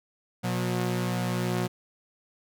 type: tone pair together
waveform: sawtooth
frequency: 120.9 / 180.7 Hz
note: B2 / F#3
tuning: -36 / -41 cents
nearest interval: perfect fifth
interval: 695 cents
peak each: -25 dBFS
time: 0.43-1.68 s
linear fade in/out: 20 ms
effects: none